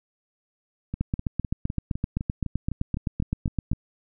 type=two click trains; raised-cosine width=5 ms; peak=-12 / -17 dBFS; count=22 / 12; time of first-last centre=1.01-3.716 / 0.94-3.732 s; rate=7.76 / 3.94 Hz; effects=none